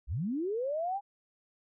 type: linear sweep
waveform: sine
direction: up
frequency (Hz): 46.25 to 824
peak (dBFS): -30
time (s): 0.07-1.01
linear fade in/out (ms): 50
effects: none